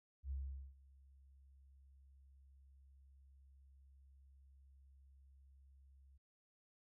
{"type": "tone with ADSR envelope", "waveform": "sine", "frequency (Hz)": 67.6, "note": "C#2", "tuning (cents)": -43, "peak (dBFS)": -39, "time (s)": [0.23, 6.18], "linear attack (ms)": 79, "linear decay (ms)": 430, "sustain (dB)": -23, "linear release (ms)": 12, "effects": []}